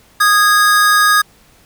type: tone pair together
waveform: square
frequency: 1237.6 / 1652 Hz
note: D#6 / G#6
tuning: -10 / -10 cents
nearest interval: perfect fourth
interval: 500 cents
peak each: -12 dBFS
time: 0.2-1.22 s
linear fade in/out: 10 ms
effects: pink hiss -49 dBFS RMS until 1.65 s